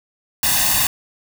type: noise with comb filter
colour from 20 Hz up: white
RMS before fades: -17 dBFS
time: 0.43-0.87 s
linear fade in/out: 2 ms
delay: 1.1 ms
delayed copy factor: +0.9
effects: none